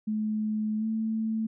sine tone with pitch glide, 214.9 to 221.1 Hz, A3 to A3, -41 to +9 cents, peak -26 dBFS, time 0.07-1.47 s, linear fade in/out 10 ms, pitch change +50 cents, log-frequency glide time 0.78-0.85 s, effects none

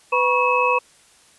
sine tone cluster, 499.7 / 967 / 1103 / 2584 Hz, B4 / B5 / C#6 / E7, +20 / -37 / -9 / -35 cents, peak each -21 dBFS, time 0.12-0.79 s, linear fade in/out 10 ms, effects white hiss -53 dBFS RMS until 1.38 s + resampled to 24000 Hz

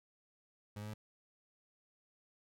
30% pulse tone with pitch steps, 103.8 / 105.68 / 107.58 Hz, G#2 / G#2 / A2, 0 / +31 / -39 cents, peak -40 dBFS, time 0.76-0.94 s, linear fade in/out 5 ms, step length 60 ms, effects none

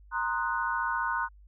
sine chord, C half-diminished seventh, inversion third, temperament equal, 932.3 / 1046.5 / 1244.5 / 1480 Hz, Bb5 / C6 / Eb6 / Gb6, 0 / 0 / 0 / 0 cents, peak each -32 / -33 / -36 / -31 dBFS, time 0.11-1.29 s, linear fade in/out 50 ms, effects added 50 Hz sine -51 dBFS peak until 1.47 s

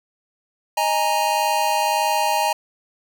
square chord, D# suspended fourth, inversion none, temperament equal, 622.3 / 830.6 / 932.3 Hz, D#5 / G#5 / A#5, 0 / 0 / 0 cents, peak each -26 / -22 / -22 dBFS, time 0.77-2.53 s, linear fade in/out 5 ms, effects none

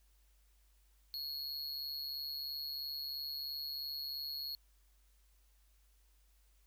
square tone with amplitude modulation, 4323 Hz, C#8, 44 cents flat, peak -37 dBFS, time 1.14-4.55 s, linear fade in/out 0 ms, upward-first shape sine, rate 143 Hz, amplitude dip 65%, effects added 50 Hz sine -66 dBFS peak until 6.66 s + white hiss -75 dBFS RMS until 6.66 s

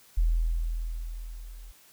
sine tone with level ramp, 41.2 Hz, E1, in tune, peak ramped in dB -19 to -42 dBFS, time 0.17-1.72 s, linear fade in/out 10 ms, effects white hiss -57 dBFS RMS until 1.92 s

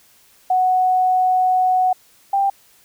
sine tone pair in turn, 740 / 789.9 Hz, F#5 / G5, 0 / +13 cents, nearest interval minor second, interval 113 cents, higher second, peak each -13 / -14 dBFS, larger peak first, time 0.5-1.93 / 2.33-2.5 s, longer first, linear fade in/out 5 ms, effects white hiss -53 dBFS RMS until 2.84 s

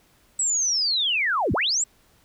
sine linear two-way sweep, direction down then up, 7902 to 53.9 to 7902 Hz, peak -20 dBFS, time 0.39-1.84 s, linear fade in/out 5 ms, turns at 1.53 s, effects pink hiss -60 dBFS RMS until 2.24 s

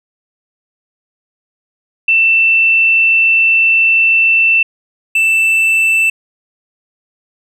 sine / triangle tone pair in turn, 2673 / 2658 Hz, E7 / E7, +23 / +14 cents, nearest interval unison, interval 9 cents, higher first, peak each -7 dBFS, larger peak neither, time 2.08-4.63 / 5.15-6.1 s, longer first, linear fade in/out 5 ms, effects none

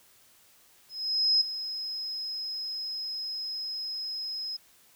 sine tone with ADSR envelope, 5110 Hz, D#8, 45 cents sharp, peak -19 dBFS, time 0.89-4.57 s, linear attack 520 ms, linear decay 8 ms, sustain -13 dB, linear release 10 ms, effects white hiss -60 dBFS RMS until 4.95 s

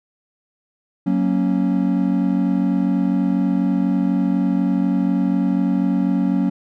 triangle chord, F# major, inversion none, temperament equal, 185 / 233.1 / 277.2 Hz, F#3 / A#3 / C#4, 0 / 0 / 0 cents, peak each -17 / -20 / -18 dBFS, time 1.06-6.5 s, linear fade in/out 10 ms, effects none

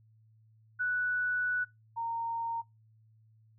sine tone pair in turn, 1480 / 922.3 Hz, F#6 / A#5, 0 / -19 cents, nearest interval minor sixth, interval 819 cents, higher first, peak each -28 / -32 dBFS, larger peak first, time 0.79-1.65 / 1.96-2.62 s, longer first, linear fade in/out 20 ms, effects noise-tail reverb RT60 0.2 s tail -22 dB re dry + added 110 Hz sine -60 dBFS peak until 3.58 s

